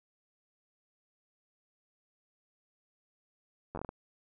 slowing click train, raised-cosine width 1 ms, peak -25 dBFS, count 7, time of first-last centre 3.75-3.891 s, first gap 10 ms, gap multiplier 1.34, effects none

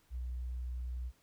sine tone, 61.74 Hz, B1, in tune, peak -35 dBFS, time 0.1-1.12 s, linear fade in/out 50 ms, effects tanh soft clip ceiling -33 dBFS + pink hiss -70 dBFS RMS until 1.22 s

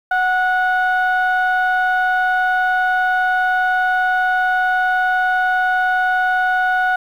sine tone pair together, 740 / 1465.1 Hz, F#5 / F#6, 0 / -17 cents, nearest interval octave, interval 1183 cents, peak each -15 dBFS, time 0.11-6.96 s, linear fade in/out 5 ms, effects tanh soft clip ceiling -10 dBFS + 8-bit

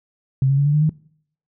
sine tone with pitch steps, 133.5 / 137.57 / 141.77 / 146.09 / 150.54 / 155.13 Hz, C3 / C#3 / C#3 / D3 / D3 / D#3, +35 / -13 / +39 / -9 / +43 / -5 cents, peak -13 dBFS, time 0.42-0.894 s, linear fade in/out 2 ms, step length 79 ms, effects noise-tail reverb RT60 0.6 s tail -22 dB re dry

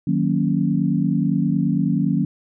sine chord, D# minor seventh, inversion none, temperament equal, 155.56 / 185 / 233.1 / 277.2 Hz, D#3 / F#3 / A#3 / C#4, 0 / 0 / 0 / 0 cents, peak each -22 / -21 / -23 / -23 dBFS, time 0.07-2.25 s, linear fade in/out 5 ms, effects none

